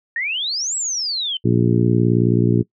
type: exponential two-way sweep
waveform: sine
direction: up then down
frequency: 1798 to 7902 to 3020 Hz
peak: -20 dBFS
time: 0.16-1.37 s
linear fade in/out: 2 ms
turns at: 0.76 s
type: harmonic tone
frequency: 59 Hz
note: A#1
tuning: 22 cents sharp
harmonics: 2 / 3 / 4 / 5 / 6 / 7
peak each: -17 / -19 / -21 / -22 / -21 / -25 dBFS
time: 1.44-2.63 s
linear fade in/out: 20 ms
effects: noise-tail reverb RT60 0.1 s tail -23 dB re dry